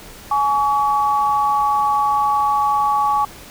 sine tone pair together, 839 / 1133.3 Hz, G#5 / C#6, +17 / +38 cents, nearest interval perfect fourth, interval 521 cents, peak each -17 dBFS, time 0.31-3.25 s, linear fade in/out 5 ms, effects pink hiss -39 dBFS RMS until 3.5 s

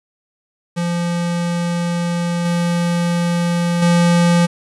square tone with level steps, 172.6 Hz, F3, 20 cents flat, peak -18 / -16 / -11 dBFS, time 0.76-4.47 s, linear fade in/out 20 ms, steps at 2.45 / 3.82 s, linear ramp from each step 5 ms, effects resampled to 24000 Hz + 7-bit

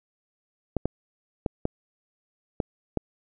clicks, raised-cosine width 2 ms, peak -11 dBFS, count 6, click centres 0.767 / 0.856 / 1.462 / 1.654 / 2.602 / 2.973 s, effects none

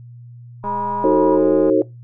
sine tone, 968 Hz, B5, 35 cents flat, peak -20 dBFS, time 0.63-1.39 s, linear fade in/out 50 ms
click train, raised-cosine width 1 ms, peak -18 dBFS, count 219, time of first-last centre 0.64-1.698 s, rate 206 Hz
sine chord, D# diminished seventh, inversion none, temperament just, 311.1 / 373.4 / 448 / 537.6 Hz, D#4 / F#4 / A4 / C5, 0 / +16 / +31 / +47 cents, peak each -17 dBFS, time 1.04-1.82 s, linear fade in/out 2 ms
effects noise-tail reverb RT60 0.2 s tail -20 dB re dry + added 120 Hz sine -36 dBFS peak until 2.03 s

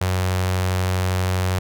sawtooth tone with notch filter, 92.5 Hz, F#2, in tune, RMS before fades -21 dBFS, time 0.01-1.59 s, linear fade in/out 5 ms, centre 250 Hz, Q 1, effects none

